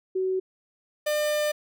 sine / 45% pulse tone pair in turn, 375.6 / 600.2 Hz, F#4 / D5, +26 / +38 cents, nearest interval minor sixth, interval 812 cents, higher second, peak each -23 dBFS, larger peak neither, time 0.15-0.4 / 1.06-1.52 s, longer second, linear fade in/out 10 ms, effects none

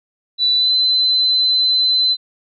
sine tone with pitch glide, 3969 to 4045 Hz, B7 to B7, +8 to +41 cents, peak -12 dBFS, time 0.38-2.17 s, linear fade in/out 50 ms, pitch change +33 cents, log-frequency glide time 0.56-0.71 s, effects none

